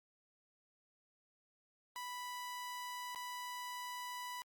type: tone with dropouts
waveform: sawtooth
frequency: 987.8 Hz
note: B5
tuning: in tune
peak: -39 dBFS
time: 1.96-4.42 s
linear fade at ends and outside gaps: 0 ms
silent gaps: 3.148-3.159 s
effects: Opus 48 kbps